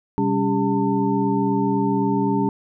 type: tone cluster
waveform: sine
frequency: 129.7 / 197.6 / 281.4 / 399.9 / 898 Hz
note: C3 / G3 / C#4 / G4 / A5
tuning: -15 / +14 / +26 / +35 / +35 cents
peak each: -28 / -22 / -22 / -25 / -25 dBFS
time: 0.18-2.49 s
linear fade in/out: 0 ms
effects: none